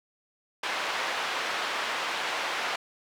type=band-pass noise; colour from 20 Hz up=pink; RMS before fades=-31 dBFS; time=0.63-2.76 s; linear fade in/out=5 ms; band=790 to 3400 Hz; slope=12 dB/octave; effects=none